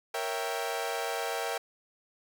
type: chord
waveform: sawtooth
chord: A# diminished seventh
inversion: none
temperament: equal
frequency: 466.2 / 554.4 / 659.3 / 784 Hz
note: A#4 / C#5 / E5 / G5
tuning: 0 / 0 / 0 / 0 cents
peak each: -32 / -35 / -33 / -32 dBFS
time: 0.14-1.58 s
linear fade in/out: 5 ms
effects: none